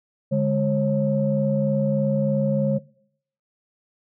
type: tone cluster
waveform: sine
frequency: 144 / 207.2 / 542 Hz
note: D3 / G#3 / C#5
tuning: -34 / -4 / -39 cents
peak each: -22 dBFS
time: 0.31-2.79 s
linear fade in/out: 20 ms
effects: noise-tail reverb RT60 0.7 s tail -23 dB re dry + tanh soft clip ceiling -9 dBFS